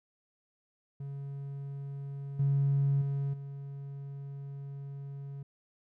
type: tone with level steps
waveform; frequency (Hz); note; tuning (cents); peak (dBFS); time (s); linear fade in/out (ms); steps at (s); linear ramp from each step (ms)
triangle; 139.4; C#3; +10; -35 / -21 / -27 / -37; 1-5.43; 5; 2.39 / 3.01 / 3.33; 10
effects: tanh soft clip ceiling -21 dBFS